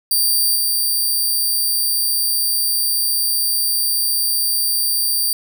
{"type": "tone with level steps", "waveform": "5% pulse", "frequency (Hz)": 4691, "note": "D8", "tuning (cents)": -3, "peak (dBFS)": [-7, -9], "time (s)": [0.11, 5.33], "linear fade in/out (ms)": 2, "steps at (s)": 0.55, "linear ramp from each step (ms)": 10, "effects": []}